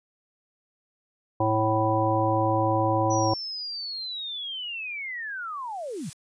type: harmonic tone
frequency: 109.6 Hz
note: A2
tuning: 6 cents flat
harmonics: 1 / 3 / 5 / 7 / 9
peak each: -27 / -27 / -27 / -27 / -27 dBFS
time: 1.4-3.34 s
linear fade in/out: 5 ms
type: linear sweep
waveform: sine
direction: down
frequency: 5920 to 116.54 Hz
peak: -31 dBFS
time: 3.1-6.1 s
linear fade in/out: 10 ms
type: noise with exponential growth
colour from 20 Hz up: blue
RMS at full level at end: -38 dBFS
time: 5.3-6.13 s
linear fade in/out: 0 ms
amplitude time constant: 180 ms
effects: resampled to 22050 Hz